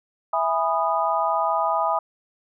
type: chord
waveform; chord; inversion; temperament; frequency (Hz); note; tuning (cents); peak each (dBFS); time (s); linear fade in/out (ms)
sine; E major seventh; none; just; 659.3 / 824.1 / 988.9 / 1236.1; E5 / G#5 / B5 / D#6; 0 / -14 / +2 / -12; -25; 0.33-1.99; 5
effects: none